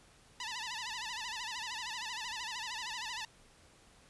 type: tone with vibrato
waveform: 10% pulse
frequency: 932.3 Hz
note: A#5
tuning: in tune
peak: -30 dBFS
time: 0.4-3.25 s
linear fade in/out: 2 ms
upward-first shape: sine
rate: 13 Hz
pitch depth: 140 cents each way
effects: pink hiss -62 dBFS RMS until 4.09 s + resampled to 24000 Hz